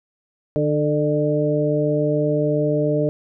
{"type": "harmonic tone with a mistuned harmonic", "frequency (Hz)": 149.8, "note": "D3", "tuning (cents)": 35, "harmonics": [1, 2, 3, 4], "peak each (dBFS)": [-22, -23, -22, -22], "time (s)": [0.56, 3.09], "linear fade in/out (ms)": 0, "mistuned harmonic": 3, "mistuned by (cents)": -27, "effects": []}